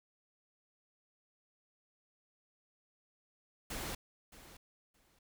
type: noise with echo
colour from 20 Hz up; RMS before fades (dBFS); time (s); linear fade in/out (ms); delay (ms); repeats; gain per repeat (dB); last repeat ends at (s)
pink; -41; 3.7-3.95; 5; 620; 2; -15; 5.19
effects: none